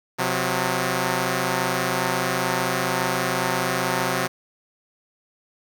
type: tone pair together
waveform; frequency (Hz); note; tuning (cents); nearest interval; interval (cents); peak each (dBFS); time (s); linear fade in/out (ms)
5% pulse; 129.3 / 181.44; C3 / F#3; -20 / -34; tritone; 586; -13; 0.18-4.28; 20
effects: 8-bit